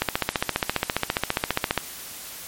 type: click train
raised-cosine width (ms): 0.3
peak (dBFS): -4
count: 27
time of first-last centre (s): 0.02-1.777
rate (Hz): 14.8
effects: white hiss -38 dBFS RMS until 2.47 s + MP3 64 kbps